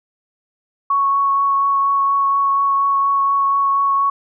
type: tone with vibrato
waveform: sine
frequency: 1108.7 Hz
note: C#6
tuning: in tune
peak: -13 dBFS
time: 0.9-4.1 s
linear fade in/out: 5 ms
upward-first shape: triangle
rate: 4.2 Hz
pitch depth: 11 cents each way
effects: none